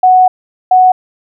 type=tone pair in turn; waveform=sine; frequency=740 / 740 Hz; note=F#5 / F#5; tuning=0 / 0 cents; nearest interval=unison; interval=0 cents; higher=neither; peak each=-3 dBFS; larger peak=neither; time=0.03-0.28 / 0.71-0.92 s; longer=first; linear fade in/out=5 ms; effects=none